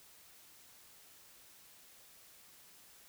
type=silence; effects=white hiss -60 dBFS RMS until 3.08 s